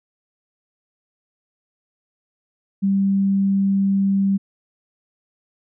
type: tone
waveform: sine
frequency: 196 Hz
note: G3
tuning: in tune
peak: -15 dBFS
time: 2.82-4.38 s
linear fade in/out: 20 ms
effects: none